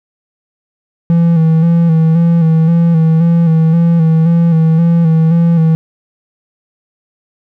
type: tone with vibrato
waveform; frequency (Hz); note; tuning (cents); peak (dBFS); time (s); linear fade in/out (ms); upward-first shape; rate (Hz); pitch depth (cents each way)
triangle; 164.81; E3; 0; -4; 1.1-5.75; 0; square; 1.9; 39
effects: none